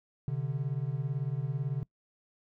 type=beating tone pair; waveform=triangle; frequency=129.7 / 147.7 Hz; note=C3 / D3; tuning=-15 / +10 cents; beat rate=18 Hz; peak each=-31 dBFS; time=0.28-1.83 s; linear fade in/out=0 ms; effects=noise-tail reverb RT60 0.1 s tail -23 dB re dry